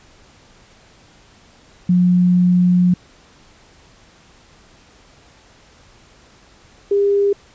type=tone pair in turn; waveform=sine; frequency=179.1 / 402.1 Hz; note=F3 / G4; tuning=+44 / +44 cents; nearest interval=octave + major second; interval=1400 cents; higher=second; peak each=-10 / -12 dBFS; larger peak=first; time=1.89-2.94 / 6.91-7.33 s; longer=first; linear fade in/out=5 ms; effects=pink hiss -49 dBFS RMS until 7.54 s + resampled to 16000 Hz